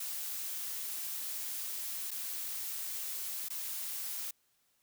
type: noise with dropouts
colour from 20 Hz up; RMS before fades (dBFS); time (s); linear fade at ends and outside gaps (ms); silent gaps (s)
blue; -39; 0-4.31; 5; 2.108-2.113 / 3.486-3.502
effects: white hiss -74 dBFS RMS until 4.82 s

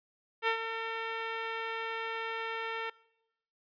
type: tone with ADSR envelope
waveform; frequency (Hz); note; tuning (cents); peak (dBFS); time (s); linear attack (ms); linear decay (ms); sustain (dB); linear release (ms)
10% pulse; 452.1; A4; +47; -17; 0.42-2.9; 54; 94; -9; 6
effects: noise-tail reverb RT60 0.9 s tail -23 dB re dry + resampled to 11025 Hz

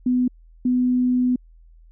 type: tone pair in turn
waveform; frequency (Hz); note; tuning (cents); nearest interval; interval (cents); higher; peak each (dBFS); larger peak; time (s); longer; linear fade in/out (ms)
sine; 250 / 250; B3 / B3; +21 / +21; unison; 0; neither; -16; neither; 0.06-0.28 / 0.65-1.36; second; 5
effects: added 41 Hz sine -46 dBFS peak until 1.91 s

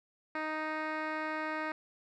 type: tone with low-pass filter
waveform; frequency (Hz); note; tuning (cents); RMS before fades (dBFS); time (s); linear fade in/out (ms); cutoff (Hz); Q
10% pulse; 311.1; D#4; 0; -36; 0.35-1.72; 2; 2300; 1.4
effects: none

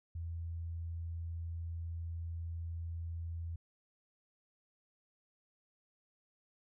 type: tone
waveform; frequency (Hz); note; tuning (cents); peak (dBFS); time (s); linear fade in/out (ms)
sine; 83.6; E2; +25; -38; 0.15-3.56; 5
effects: none

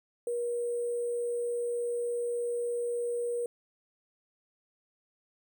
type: tone with sample-and-hold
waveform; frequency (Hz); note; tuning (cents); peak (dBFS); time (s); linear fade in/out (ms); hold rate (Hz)
sine; 478.3; A#4; +44; -29; 0.27-3.46; 2; 8820
effects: none

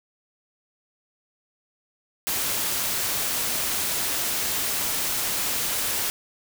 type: noise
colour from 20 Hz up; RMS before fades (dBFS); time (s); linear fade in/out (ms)
white; -26; 2.27-6.1; 0
effects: none

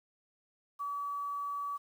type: tone with quantisation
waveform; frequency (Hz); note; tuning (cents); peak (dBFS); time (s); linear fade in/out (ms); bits
sine; 1143; D6; -47; -34; 0.79-1.78; 20; 10
effects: none

